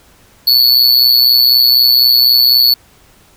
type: tone with amplitude modulation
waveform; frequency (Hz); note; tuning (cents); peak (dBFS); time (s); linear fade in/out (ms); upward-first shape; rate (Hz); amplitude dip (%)
square; 4435; C#8; 0; -3; 0.47-2.74; 5; sine; 124; 85
effects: pink hiss -47 dBFS RMS until 3.36 s